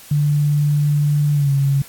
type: tone with pitch glide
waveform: sine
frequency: 146.83 to 138.59 Hz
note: D3 to C#3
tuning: 0 to 0 cents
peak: -13 dBFS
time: 0.11-1.82 s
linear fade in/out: 5 ms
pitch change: -100 cents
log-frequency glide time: 1.34-1.51 s
effects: white hiss -41 dBFS RMS until 1.88 s + AAC 64 kbps